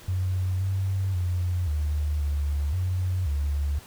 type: tone with pitch steps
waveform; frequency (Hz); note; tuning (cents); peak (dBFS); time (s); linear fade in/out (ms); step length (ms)
sine; 92.6 / 95.9 / 89.3 / 74.8 / 72.4 / 91.6 / 71.9; F#2 / G2 / F2 / D2 / D2 / F#2 / D2; +2 / -37 / +39 / +32 / -24 / -17 / -36; -23; 0.08-3.79; 5; 530
effects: pink hiss -48 dBFS RMS until 3.86 s